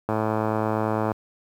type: click train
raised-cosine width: 1 ms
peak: -10 dBFS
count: 113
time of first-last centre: 0.09-1.118 s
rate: 109 Hz
effects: high-pass 60 Hz 12 dB/octave + 8-bit